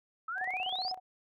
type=exponential sweep; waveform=sine; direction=up; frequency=1276 to 5274 Hz; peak=-34 dBFS; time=0.28-0.92 s; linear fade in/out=5 ms
type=tone with tremolo; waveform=sine; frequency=744 Hz; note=F#5; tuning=9 cents sharp; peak=-33 dBFS; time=0.35-1 s; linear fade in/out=50 ms; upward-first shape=square; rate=16 Hz; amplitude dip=75%
effects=none